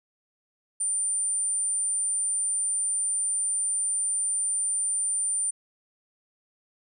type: tone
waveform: sine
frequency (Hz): 9100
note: C#9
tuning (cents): +44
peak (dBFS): -24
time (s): 0.8-5.51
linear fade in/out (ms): 10
effects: none